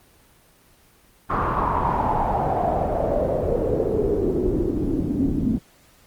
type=noise with low-pass filter sweep; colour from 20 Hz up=pink; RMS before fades=-22 dBFS; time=1.29-5.59 s; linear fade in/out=20 ms; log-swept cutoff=1200 to 240 Hz; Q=5.5; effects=pink hiss -55 dBFS RMS until 6.06 s + Opus 24 kbps